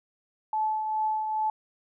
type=tone with tremolo; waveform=sine; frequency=866 Hz; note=A5; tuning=28 cents flat; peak=-23 dBFS; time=0.53-1.5 s; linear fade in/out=2 ms; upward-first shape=triangle; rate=2.4 Hz; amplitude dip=45%; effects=none